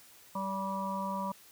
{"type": "harmonic tone with a mistuned harmonic", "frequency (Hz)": 194.5, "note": "G3", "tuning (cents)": -13, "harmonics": [1, 3, 5, 6], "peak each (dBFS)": [-37, -41, -35, -42], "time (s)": [0.35, 1.32], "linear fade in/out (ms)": 5, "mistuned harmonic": 3, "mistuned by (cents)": -20, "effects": ["white hiss -57 dBFS RMS until 1.51 s", "high-pass 60 Hz 12 dB/octave"]}